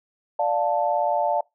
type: chord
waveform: sine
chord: D minor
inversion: none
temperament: just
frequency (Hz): 587.3 / 704.8 / 881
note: D5 / F5 / A5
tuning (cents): 0 / +16 / +2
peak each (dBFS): -24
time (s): 0.39-1.41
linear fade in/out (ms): 5
effects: noise-tail reverb RT60 0.2 s tail -25 dB re dry